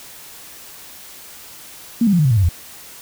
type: tone with pitch steps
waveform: sine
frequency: 233.1 / 201.8 / 174.63 / 151.15 / 130.82 / 113.23 / 98.01 / 84.83 Hz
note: A#3 / G#3 / F3 / D#3 / C3 / A#2 / G2 / F2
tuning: 0 / -49 / 0 / -50 / 0 / -50 / 0 / -50 cents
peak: -11 dBFS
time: 2.01-2.49 s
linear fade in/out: 5 ms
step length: 60 ms
effects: white hiss -39 dBFS RMS until 3.01 s